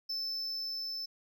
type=tone with level ramp; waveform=triangle; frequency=5274 Hz; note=E8; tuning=in tune; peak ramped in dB=-32 to -35 dBFS; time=0.09-1.06 s; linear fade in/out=10 ms; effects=none